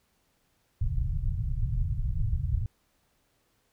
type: low-pass noise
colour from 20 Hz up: pink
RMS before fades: -28 dBFS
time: 0.81-2.66 s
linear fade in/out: 5 ms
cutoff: 140 Hz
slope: 48 dB/octave
effects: pink hiss -71 dBFS RMS until 3.72 s